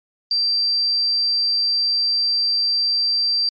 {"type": "tone", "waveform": "sine", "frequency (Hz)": 4699, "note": "D8", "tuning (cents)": 0, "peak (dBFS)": -16, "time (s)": [0.31, 3.49], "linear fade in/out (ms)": 2, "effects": ["MP3 32 kbps"]}